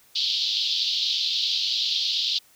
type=band-pass noise; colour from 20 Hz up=white; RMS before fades=-25 dBFS; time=0.15-2.39 s; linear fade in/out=10 ms; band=3200 to 4600 Hz; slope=48 dB/octave; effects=white hiss -57 dBFS RMS until 2.55 s